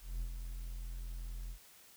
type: tone with ADSR envelope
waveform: triangle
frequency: 42.36 Hz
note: E1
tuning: 48 cents sharp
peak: -32 dBFS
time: 0-1.59 s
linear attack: 210 ms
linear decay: 73 ms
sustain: -6 dB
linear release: 87 ms
effects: white hiss -60 dBFS RMS until 1.96 s